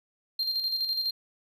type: tone with tremolo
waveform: triangle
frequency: 4186 Hz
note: C8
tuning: in tune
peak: -24 dBFS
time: 0.39-1.11 s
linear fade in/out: 5 ms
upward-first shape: square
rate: 12 Hz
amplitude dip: 45%
effects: none